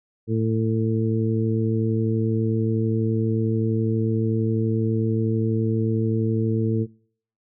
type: harmonic tone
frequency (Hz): 111.6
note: A2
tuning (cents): +25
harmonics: 1 / 2 / 3 / 4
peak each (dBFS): -22 / -25 / -27 / -28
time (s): 0.27-6.87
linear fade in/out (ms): 50
effects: noise-tail reverb RT60 0.6 s tail -26 dB re dry